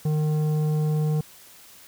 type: tone with tanh clipping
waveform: sine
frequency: 153 Hz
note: D#3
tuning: 29 cents flat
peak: -22 dBFS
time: 0.05-1.21 s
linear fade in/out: 5 ms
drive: 10 dB
effects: white hiss -49 dBFS RMS until 1.87 s